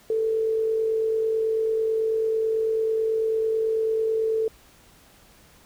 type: tone with amplitude modulation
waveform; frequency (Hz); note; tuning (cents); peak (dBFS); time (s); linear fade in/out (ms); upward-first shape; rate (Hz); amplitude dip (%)
sine; 443.6; A4; +14; -19; 0.1-4.48; 2; sine; 49.1; 35
effects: pink hiss -54 dBFS RMS until 5.65 s